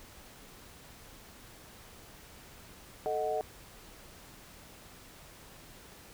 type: chord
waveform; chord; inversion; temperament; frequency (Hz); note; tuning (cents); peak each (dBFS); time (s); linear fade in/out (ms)
sine; D# diminished; second; equal; 440 / 622.3 / 740; A4 / D#5 / F#5; 0 / 0 / 0; -34; 3.06-3.41; 0
effects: pink hiss -53 dBFS RMS until 6.13 s